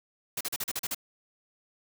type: noise bursts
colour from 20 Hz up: white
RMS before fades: -32 dBFS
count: 8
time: 0.37-0.947 s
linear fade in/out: 5 ms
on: 38 ms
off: 39 ms
effects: none